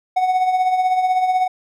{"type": "tone with tremolo", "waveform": "triangle", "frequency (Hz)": 741, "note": "F#5", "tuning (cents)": 2, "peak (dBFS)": -10, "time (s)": [0.16, 1.48], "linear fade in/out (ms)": 10, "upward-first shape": "triangle", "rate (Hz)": 16, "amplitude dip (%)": 60, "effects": []}